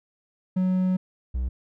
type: tone pair in turn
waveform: triangle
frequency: 185 / 62.76 Hz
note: F#3 / B1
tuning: 0 / +28 cents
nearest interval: octave + perfect fifth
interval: 1872 cents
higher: first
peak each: -18 / -22 dBFS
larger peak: first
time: 0.56-0.97 / 1.34-1.49 s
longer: first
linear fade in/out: 10 ms
effects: none